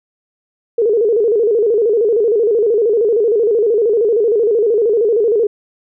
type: tone with vibrato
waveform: sine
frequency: 440 Hz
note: A4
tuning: in tune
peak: -10 dBFS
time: 0.78-5.47 s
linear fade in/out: 5 ms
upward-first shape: square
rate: 13 Hz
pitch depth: 110 cents each way
effects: none